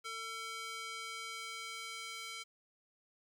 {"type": "tone with high-pass filter sweep", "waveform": "square", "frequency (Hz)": 450, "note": "A4", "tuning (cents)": 39, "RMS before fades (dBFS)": -44, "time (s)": [0.04, 2.44], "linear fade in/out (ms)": 20, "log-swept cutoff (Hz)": [1400, 2200], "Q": 1.1, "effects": ["low-pass 10000 Hz 12 dB/octave", "11-bit"]}